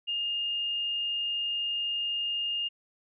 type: tone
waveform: sine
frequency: 2828 Hz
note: F7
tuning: 21 cents sharp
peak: -28 dBFS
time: 0.07-2.69 s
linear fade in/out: 20 ms
effects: none